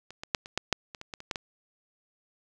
clicks, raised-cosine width 0.2 ms, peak -27 / -20 / -7 / -25 / -10 / -6 / -23 / -24 / -20 / -26 / -13 / -16 dBFS, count 12, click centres 0.106 / 0.235 / 0.348 / 0.459 / 0.576 / 0.727 / 0.948 / 1.014 / 1.138 / 1.204 / 1.312 / 1.358 s, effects none

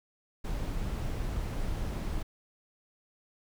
brown noise, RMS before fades -33 dBFS, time 0.44-2.23 s, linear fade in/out 10 ms, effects none

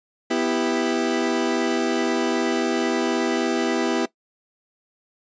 30% pulse chord, E minor, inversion second, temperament equal with one note detuned, 246.9 / 329.6 / 393.4 Hz, B3 / E4 / G4, 0 / 0 / +6 cents, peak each -22 / -21 / -23 dBFS, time 0.3-4.06 s, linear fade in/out 10 ms, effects noise-tail reverb RT60 0.1 s tail -18 dB re dry + resampled to 16000 Hz

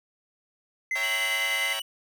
triangle tone with tremolo, 2052 Hz, C7, 34 cents flat, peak -23 dBFS, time 0.91-1.73 s, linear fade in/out 2 ms, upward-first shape sine, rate 10 Hz, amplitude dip 30%
10% pulse chord, C# diminished seventh, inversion none, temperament equal, 554.4 / 659.3 / 784 / 932.3 Hz, C#5 / E5 / G5 / Bb5, 0 / 0 / 0 / 0 cents, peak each -29 dBFS, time 0.95-1.8 s, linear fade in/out 10 ms
45% pulse tone, 2956 Hz, F#7, 2 cents flat, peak -31 dBFS, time 1.03-1.82 s, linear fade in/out 5 ms
effects none

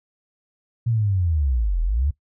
sine linear two-way sweep, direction down then up, 120 to 38.89 to 77.3 Hz, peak -18 dBFS, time 0.86-2.11 s, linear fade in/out 10 ms, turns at 1.82 s, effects noise-tail reverb RT60 0.1 s tail -17 dB re dry

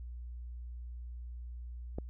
click, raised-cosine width 2 ms, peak -24 dBFS, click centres 1.985 s, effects added 60 Hz sine -41 dBFS peak until 2.09 s

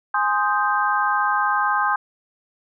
sine chord, Ab major seventh, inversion none, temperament equal, 830.6 / 1046.5 / 1244.5 / 1568 Hz, Ab5 / C6 / Eb6 / G6, 0 / 0 / 0 / 0 cents, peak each -23 dBFS, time 0.14-1.96 s, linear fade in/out 5 ms, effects none

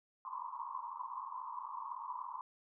pink band-pass noise, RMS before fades -44 dBFS, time 0.25-2.41 s, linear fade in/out 2 ms, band 940 to 1100 Hz, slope 96 dB/octave, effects none

